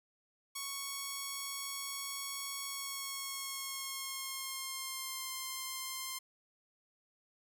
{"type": "tone with pitch glide", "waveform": "5% pulse", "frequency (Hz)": [1109, 1051], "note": ["C#6", "C6"], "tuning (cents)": [0, 7], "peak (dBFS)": -27, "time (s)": [0.55, 6.19], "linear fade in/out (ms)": 10, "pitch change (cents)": -93, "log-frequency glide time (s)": [2.67, 5.3], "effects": []}